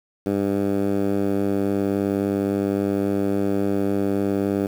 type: tone with band-pass filter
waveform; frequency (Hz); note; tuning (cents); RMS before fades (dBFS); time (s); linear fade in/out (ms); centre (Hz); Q
10% pulse; 99.6; G2; +28; -22; 0.26-4.67; 5; 300; 1.1
effects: 7-bit